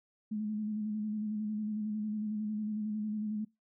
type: tone with vibrato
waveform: sine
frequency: 212.8 Hz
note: G#3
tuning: 42 cents sharp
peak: -32 dBFS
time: 0.31-3.45 s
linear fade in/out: 10 ms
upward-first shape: square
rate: 11 Hz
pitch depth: 26 cents each way
effects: noise-tail reverb RT60 0.2 s tail -23 dB re dry